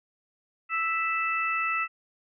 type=harmonic tone; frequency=659.3 Hz; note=E5; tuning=in tune; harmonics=2 / 3 / 4; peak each=-28 / -32 / -29 dBFS; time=0.69-1.88 s; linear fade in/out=50 ms; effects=none

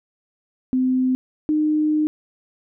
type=tone pair in turn; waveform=sine; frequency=256.9 / 305.5 Hz; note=C4 / D#4; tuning=-32 / -32 cents; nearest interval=minor third; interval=300 cents; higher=second; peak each=-16 dBFS; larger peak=neither; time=0.73-1.15 / 1.49-2.07 s; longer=second; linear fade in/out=0 ms; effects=none

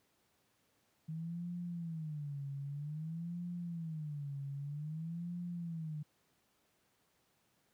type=tone with vibrato; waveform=sine; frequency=156.2 Hz; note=D#3; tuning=7 cents sharp; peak=-38 dBFS; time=1.08-6.03 s; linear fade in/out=10 ms; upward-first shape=sine; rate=0.52 Hz; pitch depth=200 cents each way; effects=pink hiss -75 dBFS RMS until 7.73 s + high-pass 100 Hz 12 dB/octave

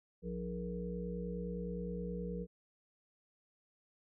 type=harmonic tone with a mistuned harmonic; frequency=59.3 Hz; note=A#1; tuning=30 cents sharp; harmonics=1 / 3 / 5 / 7 / 8; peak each=-45 / -40 / -54 / -47 / -44 dBFS; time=0.22-2.47 s; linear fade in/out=50 ms; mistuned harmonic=7; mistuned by=+40 cents; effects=none

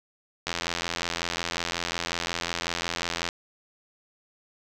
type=click train; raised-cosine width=0.2 ms; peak=-10 dBFS; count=242; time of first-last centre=0.47-3.289 s; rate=85.5 Hz; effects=none

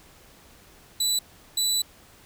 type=tone pair in turn; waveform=25% pulse; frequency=3964 / 3964 Hz; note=B7 / B7; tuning=+6 / +6 cents; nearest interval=unison; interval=0 cents; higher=neither; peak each=-18 dBFS; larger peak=neither; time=1-1.19 / 1.57-1.82 s; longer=second; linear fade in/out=5 ms; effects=pink hiss -53 dBFS RMS until 2.25 s

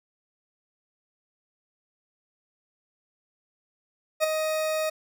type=tone with ADSR envelope; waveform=40% pulse; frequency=626 Hz; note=D#5; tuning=10 cents sharp; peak=-17 dBFS; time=4.2-4.9 s; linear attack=36 ms; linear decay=12 ms; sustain=-7 dB; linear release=10 ms; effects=none

